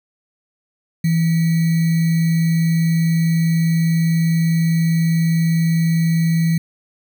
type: tone with sample-and-hold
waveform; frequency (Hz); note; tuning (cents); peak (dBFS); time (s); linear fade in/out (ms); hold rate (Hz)
sine; 164.81; E3; 0; -13; 1.04-6.58; 5; 2100
effects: none